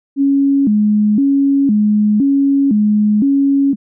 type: tone with vibrato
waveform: sine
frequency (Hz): 241.4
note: B3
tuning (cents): -39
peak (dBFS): -9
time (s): 0.16-3.76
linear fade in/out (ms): 50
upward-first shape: square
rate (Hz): 0.98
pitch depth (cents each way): 240
effects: none